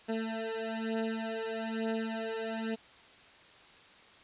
20% pulse beating tone pair, 223 / 224.1 Hz, A3 / A3, +23 / +32 cents, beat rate 1.1 Hz, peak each -31 dBFS, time 0.08-2.76 s, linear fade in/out 20 ms, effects white hiss -56 dBFS RMS until 4.23 s + resampled to 8000 Hz

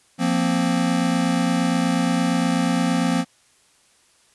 square chord, F suspended fourth, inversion none, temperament equal, 174.61 / 233.1 / 261.6 Hz, F3 / Bb3 / C4, 0 / 0 / 0 cents, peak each -23 / -24 / -23 dBFS, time 0.18-3.25 s, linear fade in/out 50 ms, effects white hiss -58 dBFS RMS until 4.34 s + resampled to 24000 Hz

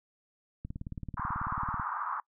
click train, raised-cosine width 5 ms, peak -26 dBFS, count 22, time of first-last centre 0.65-1.798 s, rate 18.3 Hz
white band-pass noise, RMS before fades -35 dBFS, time 1.17-2.2 s, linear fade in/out 2 ms, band 940 to 1300 Hz, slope 48 dB/octave
effects noise-tail reverb RT60 0.1 s tail -23 dB re dry

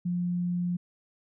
sine tone, 176.5 Hz, F3, 19 cents sharp, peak -26 dBFS, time 0.05-0.77 s, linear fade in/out 10 ms, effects none

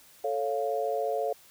sine chord, A augmented, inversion none, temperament equal, 440 / 554.4 / 698.5 Hz, A4 / C#5 / E#5, 0 / 0 / 0 cents, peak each -31 dBFS, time 0.24-1.33 s, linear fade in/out 5 ms, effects white hiss -56 dBFS RMS until 1.5 s

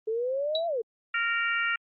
sine exponential two-way sweep, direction up then down, 430.3 to 691 to 430.3 Hz, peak -26 dBFS, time 0.07-0.82 s, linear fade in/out 10 ms, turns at 0.67 s
sine tone with exponential decay, 3909 Hz, B7, 19 cents flat, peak -24 dBFS, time 0.55-0.67 s, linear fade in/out 2 ms, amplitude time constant 24 ms
harmonic tone, 463.8 Hz, A#4, 9 cents flat, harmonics 3 / 4 / 5 / 6, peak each -28 / -30 / -32 / -34 dBFS, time 1.14-1.76 s, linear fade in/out 5 ms
effects Opus 24 kbps

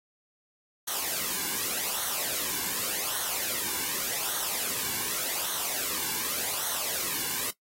white noise with flanger, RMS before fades -31 dBFS, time 0.87-7.51 s, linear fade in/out 10 ms, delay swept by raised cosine 0.4 to 1.6 ms, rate 0.86 Hz, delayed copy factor -0.65, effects noise-tail reverb RT60 0.1 s tail -18 dB re dry + AAC 48 kbps

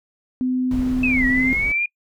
sine tone with pitch glide, 254.4 to 258.5 Hz, C4 to C4, -48 to -21 cents, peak -18 dBFS, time 0.41-1.53 s, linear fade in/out 0 ms, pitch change +27 cents, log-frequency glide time 1.11-1.38 s
brown noise, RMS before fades -29 dBFS, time 0.71-1.72 s, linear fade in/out 2 ms
sine linear two-way sweep, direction down then up, 2637 to 1900 to 2433 Hz, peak -18 dBFS, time 1.03-1.86 s, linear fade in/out 5 ms, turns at 1.26 s
effects noise-tail reverb RT60 0.1 s tail -25 dB re dry

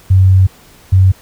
sine tone pair in turn, 94.3 / 94.3 Hz, F#2 / F#2, +33 / +33 cents, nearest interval unison, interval 0 cents, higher neither, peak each -4 dBFS, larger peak neither, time 0.1-0.47 / 0.92-1.12 s, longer first, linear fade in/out 10 ms, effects pink hiss -43 dBFS RMS until 1.21 s

